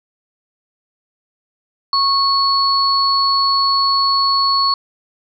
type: tone pair together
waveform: sine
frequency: 1100 / 4400 Hz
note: C#6 / C#8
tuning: -14 / -14 cents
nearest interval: 2 octaves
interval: 2400 cents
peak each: -15 dBFS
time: 1.93-4.74 s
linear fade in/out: 2 ms
effects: none